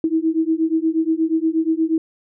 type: beating tone pair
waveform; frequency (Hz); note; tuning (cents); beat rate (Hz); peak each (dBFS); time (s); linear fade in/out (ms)
sine; 318.2 / 326.6; D#4 / E4; +39 / -16; 8.4; -19; 0.04-1.98; 2
effects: none